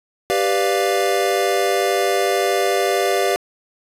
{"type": "chord", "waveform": "square", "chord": "G dominant seventh", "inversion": "none", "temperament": "equal", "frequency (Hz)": [392, 493.9, 587.3, 698.5], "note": ["G4", "B4", "D5", "F5"], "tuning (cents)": [0, 0, 0, 0], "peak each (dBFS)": [-21, -24, -24, -22], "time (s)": [0.3, 3.36], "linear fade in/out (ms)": 0, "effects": ["resampled to 32000 Hz", "8-bit"]}